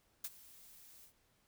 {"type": "noise with ADSR envelope", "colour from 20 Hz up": "blue", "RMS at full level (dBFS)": -39, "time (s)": [0.24, 1.13], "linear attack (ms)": 5, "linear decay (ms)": 41, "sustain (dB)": -20, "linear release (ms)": 88, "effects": ["pink hiss -74 dBFS RMS until 1.47 s"]}